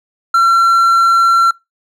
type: tone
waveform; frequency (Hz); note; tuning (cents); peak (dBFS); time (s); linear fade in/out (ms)
triangle; 1359; F6; -48; -5; 0.34-1.51; 5
effects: noise-tail reverb RT60 0.2 s tail -23 dB re dry